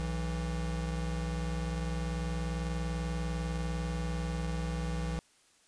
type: tone pair together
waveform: square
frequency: 61.28 / 163.6 Hz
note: B1 / E3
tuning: -13 / -13 cents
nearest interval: octave + perfect fourth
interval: 1700 cents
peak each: -35 / -36 dBFS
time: 0-5.19 s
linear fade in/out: 0 ms
effects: white hiss -65 dBFS RMS until 5.67 s + resampled to 22050 Hz